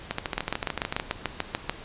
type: two click trains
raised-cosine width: 0.3 ms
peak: -11 / -9 dBFS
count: 13 / 10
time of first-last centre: 0.11-0.999 / 0.38-1.696 s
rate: 13.5 / 6.84 Hz
effects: pink hiss -43 dBFS RMS until 1.84 s + resampled to 8000 Hz